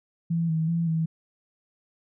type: tone with pitch steps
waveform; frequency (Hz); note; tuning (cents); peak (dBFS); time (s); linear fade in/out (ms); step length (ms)
sine; 166.9 / 160.2 / 167.8 / 161.7; E3 / E3 / E3 / E3; +22 / -49 / +31 / -33; -22; 0.3-1.06; 10; 190
effects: none